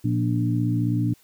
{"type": "harmonic tone with a mistuned harmonic", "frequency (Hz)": 59, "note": "A#1", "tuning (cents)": 22, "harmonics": [2, 3, 4, 5], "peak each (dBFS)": [-22, -29, -29, -26], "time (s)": [0.04, 1.14], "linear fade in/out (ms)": 10, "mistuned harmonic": 4, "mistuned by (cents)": 26, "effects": ["white hiss -58 dBFS RMS until 1.23 s"]}